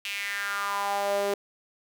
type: tone with high-pass filter sweep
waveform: sawtooth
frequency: 201.1 Hz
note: G3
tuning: 44 cents sharp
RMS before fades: -29 dBFS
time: 0.05-1.34 s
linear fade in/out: 2 ms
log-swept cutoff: 2700 to 450 Hz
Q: 4.3
effects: none